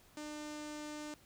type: tone with low-pass filter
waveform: sawtooth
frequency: 300.1 Hz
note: D4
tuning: 38 cents sharp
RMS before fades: -45 dBFS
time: 0.17-1.14 s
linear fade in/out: 2 ms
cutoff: 7400 Hz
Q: 1.9
effects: pink hiss -64 dBFS RMS until 1.25 s